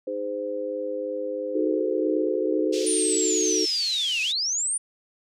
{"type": "harmonic tone", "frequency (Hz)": 103, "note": "G#2", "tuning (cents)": -14, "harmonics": [3, 4, 5], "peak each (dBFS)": [-35, -34, -28], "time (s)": [0.07, 2.85], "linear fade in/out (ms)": 5}
{"type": "chord", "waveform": "sine", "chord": "D# diminished", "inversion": "none", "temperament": "equal", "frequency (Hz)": [311.1, 370, 440], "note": ["D#4", "F#4", "A4"], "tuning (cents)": [0, 0, 0], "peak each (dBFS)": -27, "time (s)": [1.54, 3.66], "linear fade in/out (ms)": 20}
{"type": "band-pass noise", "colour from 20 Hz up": "white", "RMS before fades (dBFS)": -35, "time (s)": [2.72, 4.33], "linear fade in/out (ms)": 20, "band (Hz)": [2800, 6400], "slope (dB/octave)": 24}
{"type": "linear two-way sweep", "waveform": "sine", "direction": "down then up", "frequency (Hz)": [9397, 2475, 9397], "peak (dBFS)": -23, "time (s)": [2.86, 4.78], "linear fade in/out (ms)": 10, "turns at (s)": 4.22}
{"effects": []}